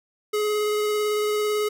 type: tone with vibrato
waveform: square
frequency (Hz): 421.4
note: G#4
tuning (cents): +25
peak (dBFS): -22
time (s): 0.33-1.69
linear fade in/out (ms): 10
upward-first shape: square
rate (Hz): 18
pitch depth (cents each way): 8
effects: none